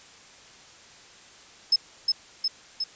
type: tone with echo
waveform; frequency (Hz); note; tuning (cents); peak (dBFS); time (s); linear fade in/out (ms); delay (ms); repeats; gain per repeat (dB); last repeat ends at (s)
sine; 5200; E8; -24; -16; 1.72-1.76; 5; 360; 3; -3; 2.84
effects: white hiss -50 dBFS RMS until 2.95 s + resampled to 16000 Hz